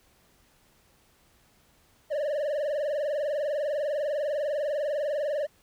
triangle tone with vibrato, 587.3 Hz, D5, in tune, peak -24 dBFS, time 2.1-5.47 s, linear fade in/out 20 ms, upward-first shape triangle, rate 20 Hz, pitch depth 140 cents each way, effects pink hiss -63 dBFS RMS until 5.62 s

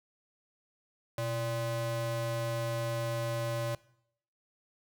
square ring-modulated tone, 229.5 Hz, A#3, 27 cents flat, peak -29 dBFS, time 1.18-3.75 s, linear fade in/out 2 ms, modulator 351 Hz, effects noise-tail reverb RT60 0.7 s tail -21 dB re dry

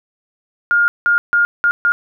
sine tone bursts at uneven times, 1416 Hz, F6, 23 cents sharp, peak -10 dBFS, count 5, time 0.71-0.88 / 1.06-1.18 / 1.33-1.45 / 1.64-1.71 / 1.85-1.92 s, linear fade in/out 0 ms, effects none

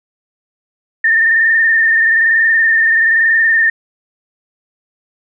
sine tone with frequency modulation, 1809 Hz, A6, 48 cents sharp, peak -8 dBFS, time 1.04-3.7 s, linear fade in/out 5 ms, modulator 21.1 Hz, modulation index 2.1, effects none

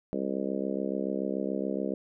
harmonic tone, 67 Hz, C2, 42 cents sharp, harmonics 3 / 4 / 5 / 6 / 7 / 8 / 9, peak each -34 / -35 / -36 / -37 / -37 / -38 / -39 dBFS, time 0.13-1.94 s, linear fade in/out 0 ms, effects none

